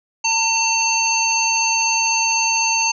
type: harmonic tone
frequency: 902 Hz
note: A5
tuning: 43 cents sharp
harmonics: 1 / 3 / 5 / 7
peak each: -21 / -20 / -24 / -20 dBFS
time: 0.24-2.92 s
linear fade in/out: 10 ms
effects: none